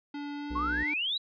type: tone with pitch glide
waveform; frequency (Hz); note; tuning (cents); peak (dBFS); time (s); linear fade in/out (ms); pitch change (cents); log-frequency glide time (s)
square; 288.8 to 297.3; D4 to D4; -29 to +21; -36; 0.14-0.94; 5; +50; 0.35-0.76
type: harmonic tone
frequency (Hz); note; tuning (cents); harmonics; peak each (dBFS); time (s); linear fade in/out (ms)
61.74; B1; 0; 1 / 3 / 4 / 5 / 6 / 7 / 8; -36 / -46 / -48 / -52 / -51 / -53 / -53; 0.5-0.84; 10
type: exponential sweep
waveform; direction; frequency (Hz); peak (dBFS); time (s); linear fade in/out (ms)
sine; up; 1045 to 4019; -28; 0.55-1.18; 10
effects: resampled to 11025 Hz